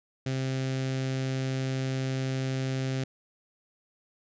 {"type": "tone with notch filter", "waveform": "sawtooth", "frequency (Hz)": 132.1, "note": "C3", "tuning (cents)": 17, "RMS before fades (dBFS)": -30, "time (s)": [0.26, 3.04], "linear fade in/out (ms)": 5, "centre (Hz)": 1000, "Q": 1.2, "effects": ["resampled to 16000 Hz"]}